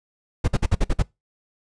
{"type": "noise bursts", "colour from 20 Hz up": "brown", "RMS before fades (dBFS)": -17, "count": 7, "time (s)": [0.44, 1.026], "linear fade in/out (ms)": 10, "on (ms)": 40, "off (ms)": 51, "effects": ["noise-tail reverb RT60 0.2 s tail -23 dB re dry", "resampled to 22050 Hz"]}